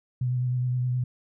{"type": "tone with vibrato", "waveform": "sine", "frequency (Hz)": 125.2, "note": "B2", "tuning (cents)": 24, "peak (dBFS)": -23, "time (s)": [0.21, 1.04], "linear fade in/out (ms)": 5, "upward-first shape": "sine", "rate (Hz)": 9.6, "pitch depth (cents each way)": 23, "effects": []}